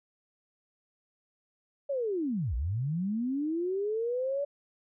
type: linear two-way sweep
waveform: sine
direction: down then up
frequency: 577 to 54.1 to 577 Hz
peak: -28 dBFS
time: 1.89-4.45 s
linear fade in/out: 10 ms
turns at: 2.55 s
effects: none